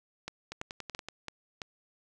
two click trains, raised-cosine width 0.2 ms, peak -22 / -20 dBFS, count 7 / 5, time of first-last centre 0.52-1.086 / 0.28-1.618 s, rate 10.6 / 2.99 Hz, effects none

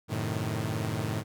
sawtooth chord, F# diminished seventh, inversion none, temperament equal, 92.5 / 110 / 130.81 / 155.56 Hz, F#2 / A2 / C3 / Eb3, 0 / 0 / 0 / 0 cents, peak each -34 / -28 / -34 / -31 dBFS, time 0.08-1.24 s, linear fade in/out 50 ms, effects none

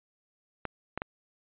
clicks, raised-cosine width 0.5 ms, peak -17 dBFS, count 3, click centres 0.653 / 0.976 / 1.019 s, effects resampled to 8000 Hz

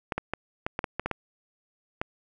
clicks, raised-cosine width 0.5 ms, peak -13 dBFS, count 10, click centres 0.122 / 0.18 / 0.336 / 0.665 / 0.791 / 0.842 / 0.996 / 1.06 / 1.113 / 2.015 s, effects none

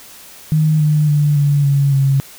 sine tone with pitch steps, 155.1 / 151.21 / 147.41 / 143.71 / 140.11 / 136.59 Hz, D#3 / D#3 / D3 / D3 / C#3 / C#3, -5 / -49 / +7 / -37 / +19 / -25 cents, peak -10 dBFS, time 0.52-2.2 s, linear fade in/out 0 ms, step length 280 ms, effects white hiss -39 dBFS RMS until 2.38 s

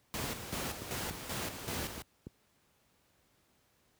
pink noise with tremolo, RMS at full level -37 dBFS, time 0.14-2.02 s, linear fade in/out 0 ms, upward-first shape square, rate 2.6 Hz, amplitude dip 55%
click train, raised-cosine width 3 ms, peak -30 dBFS, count 8, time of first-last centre 0.24-2.269 s, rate 3.45 Hz
effects pink hiss -71 dBFS RMS until 3.99 s + high-pass 60 Hz 12 dB/octave

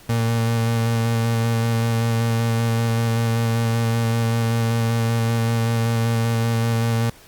35% pulse tone with vibrato, 115.1 Hz, A#2, 22 cents flat, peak -16 dBFS, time 0.09-7.1 s, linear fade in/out 5 ms, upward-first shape square, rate 5.2 Hz, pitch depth 13 cents each way, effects pink hiss -47 dBFS RMS until 7.27 s + Opus 48 kbps

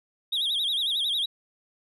sine tone with vibrato, 3520 Hz, A7, in tune, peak -21 dBFS, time 0.32-1.26 s, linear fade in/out 10 ms, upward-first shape sine, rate 11 Hz, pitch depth 170 cents each way, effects tanh soft clip ceiling -23 dBFS

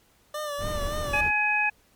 25% pulse tone with vibrato, 590 Hz, D5, 8 cents sharp, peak -26 dBFS, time 0.34-1.21 s, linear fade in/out 5 ms, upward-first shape sine, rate 3.5 Hz, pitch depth 52 cents each way
brown noise, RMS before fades -32 dBFS, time 0.58-1.32 s, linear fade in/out 50 ms
harmonic tone, 841 Hz, G#5, 22 cents sharp, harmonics 1 / 2 / 3, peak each -28 / -27 / -23 dBFS, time 1.13-1.7 s, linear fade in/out 10 ms
effects pink hiss -62 dBFS RMS until 1.95 s + MP3 96 kbps

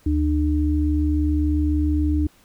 sine tone pair together, 75.3 / 301.2 Hz, D2 / D4, +44 / +44 cents, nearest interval 2 octaves, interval 2400 cents, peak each -19 / -21 dBFS, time 0.06-2.27 s, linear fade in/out 5 ms, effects pink hiss -56 dBFS RMS until 2.44 s

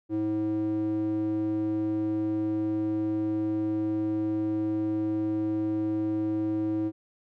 square tone with band-pass filter, 107.2 Hz, A2, 45 cents flat, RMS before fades -28 dBFS, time 0.09-6.92 s, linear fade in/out 50 ms, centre 340 Hz, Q 4.4, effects none

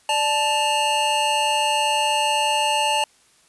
square tone cluster, 591 / 875 / 2823 Hz, D5 / A5 / F7, +11 / -10 / +18 cents, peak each -28 / -21 / -24 dBFS, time 0.09-3.04 s, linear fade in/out 2 ms, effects white hiss -57 dBFS RMS until 3.48 s + resampled to 24000 Hz

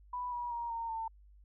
sine tone with pitch steps, 987.8 / 964.7 / 942.1 / 920.1 / 898.5 Hz, B5 / B5 / A#5 / A#5 / A5, 0 / -41 / +18 / -23 / +36 cents, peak -35 dBFS, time 0.13-1.08 s, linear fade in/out 5 ms, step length 190 ms, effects added 50 Hz sine -56 dBFS peak until 1.44 s

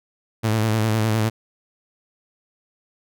sawtooth tone with vibrato, 110 Hz, A2, in tune, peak -14 dBFS, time 0.43-1.3 s, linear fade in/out 20 ms, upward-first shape square, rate 9.8 Hz, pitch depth 45 cents each way, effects none

